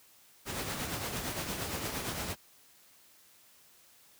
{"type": "noise with tremolo", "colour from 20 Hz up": "pink", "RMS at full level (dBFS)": -34, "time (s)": [0.45, 2.36], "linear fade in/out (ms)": 50, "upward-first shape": "triangle", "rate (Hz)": 8.7, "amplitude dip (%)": 50, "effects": ["white hiss -61 dBFS RMS until 4.19 s", "high-pass 60 Hz 12 dB/octave"]}